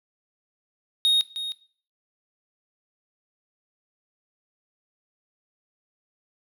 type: tone with echo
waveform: triangle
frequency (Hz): 3729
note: A#7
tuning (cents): 0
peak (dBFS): -15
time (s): 1.05-1.21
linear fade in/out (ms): 0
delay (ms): 310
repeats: 1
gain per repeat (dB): -11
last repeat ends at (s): 1.52
effects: noise-tail reverb RT60 0.5 s tail -20 dB re dry

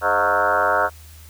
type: tone with frequency modulation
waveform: sine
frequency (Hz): 1010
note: B5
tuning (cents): +39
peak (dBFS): -15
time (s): 0.01-0.9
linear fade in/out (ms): 50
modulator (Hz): 96.8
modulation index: 5.2
effects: added 78 Hz sine -41 dBFS peak until 1.29 s + white hiss -48 dBFS RMS until 1.29 s

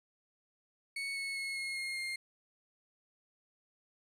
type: tone with pitch steps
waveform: 35% pulse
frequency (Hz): 2217 / 2198 / 2179 / 2160 / 2141 / 2123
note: C#7 / C#7 / C#7 / C#7 / C7 / C7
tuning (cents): 0 / -15 / -30 / -45 / +39 / +25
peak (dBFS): -34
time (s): 0.96-2.16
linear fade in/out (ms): 5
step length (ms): 200
effects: low-pass 11000 Hz 12 dB/octave + 12-bit

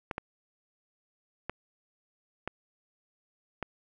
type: clicks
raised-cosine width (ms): 0.5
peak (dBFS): -18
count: 5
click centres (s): 0.112 / 0.181 / 1.496 / 2.476 / 3.627
effects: none

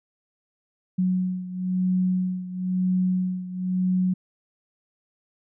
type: beating tone pair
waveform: sine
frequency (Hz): 183.6 / 184.6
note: F#3 / F#3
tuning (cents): -13 / -4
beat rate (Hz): 1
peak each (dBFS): -23 / -27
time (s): 0.98-4.14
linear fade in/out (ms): 10
effects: none

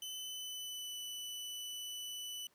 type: tone with pitch glide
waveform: sawtooth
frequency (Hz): 3028 to 2981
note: F#7 to F#7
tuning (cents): +39 to +12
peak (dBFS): -39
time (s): 0.02-2.47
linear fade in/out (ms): 2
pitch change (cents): -27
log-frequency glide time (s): 0.16-0.96
effects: pink hiss -72 dBFS RMS until 2.54 s + high-pass 150 Hz 12 dB/octave

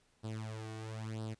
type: tone with flanger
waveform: sawtooth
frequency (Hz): 110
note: A2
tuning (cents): 0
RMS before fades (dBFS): -42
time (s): 0.23-1.35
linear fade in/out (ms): 20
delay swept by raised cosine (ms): 0.22 to 2.72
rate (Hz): 1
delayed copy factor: +0.8
effects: pink hiss -72 dBFS RMS until 1.39 s + resampled to 22050 Hz

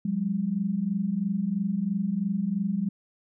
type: tone pair together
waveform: sine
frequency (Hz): 179.99 / 203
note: F#3 / G#3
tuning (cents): -48 / -39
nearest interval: major second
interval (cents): 209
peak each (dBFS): -29 / -26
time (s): 0.05-2.89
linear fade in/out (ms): 5
effects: none

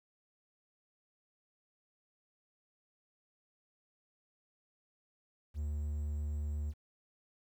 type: tone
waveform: triangle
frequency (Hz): 74.3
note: D2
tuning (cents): +21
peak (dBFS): -32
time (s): 5.54-6.74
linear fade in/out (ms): 50
effects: 11-bit

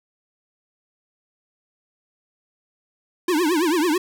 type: tone with vibrato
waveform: square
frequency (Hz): 329.6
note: E4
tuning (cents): 0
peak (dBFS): -18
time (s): 3.28-3.98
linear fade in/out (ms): 5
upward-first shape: triangle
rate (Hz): 9.1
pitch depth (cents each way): 240
effects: none

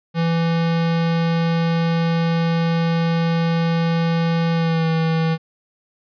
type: tone with pitch glide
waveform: square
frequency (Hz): 166.4 to 162.32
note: E3 to E3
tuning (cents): +17 to -26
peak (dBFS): -17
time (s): 0.14-5.38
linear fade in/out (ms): 50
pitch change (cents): -43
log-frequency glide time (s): 4.53-4.88
effects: resampled to 11025 Hz

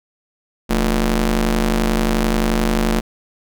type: ring-modulated tone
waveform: sawtooth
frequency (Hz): 132.2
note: C3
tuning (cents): +18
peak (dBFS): -8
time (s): 0.69-3.01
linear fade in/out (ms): 20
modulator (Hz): 91.8
effects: none

